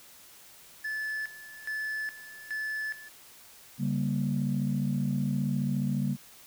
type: tone with tremolo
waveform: triangle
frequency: 1736 Hz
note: A6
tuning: 24 cents flat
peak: -29 dBFS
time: 0.84-3.09 s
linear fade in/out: 10 ms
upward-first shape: square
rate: 1.2 Hz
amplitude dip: 80%
type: chord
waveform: sine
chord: G diminished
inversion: second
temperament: just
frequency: 141.12 / 196 / 235.2 Hz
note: Db3 / G3 / Bb3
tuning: +31 / 0 / +16 cents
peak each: -29 / -30 / -31 dBFS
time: 3.78-6.17 s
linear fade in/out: 50 ms
effects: tanh soft clip ceiling -18 dBFS + white hiss -53 dBFS RMS until 6.46 s